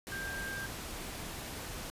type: tone in noise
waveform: sine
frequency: 1590 Hz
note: G6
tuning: 24 cents sharp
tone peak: -38 dBFS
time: 0.12-0.66 s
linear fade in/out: 0 ms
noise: pink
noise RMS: -42 dBFS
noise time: 0.07-1.9 s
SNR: +1 dB
effects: resampled to 32000 Hz